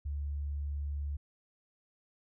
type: tone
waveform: sine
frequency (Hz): 72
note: D2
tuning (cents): -34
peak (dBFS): -33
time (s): 0.05-1.17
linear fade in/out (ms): 10
effects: none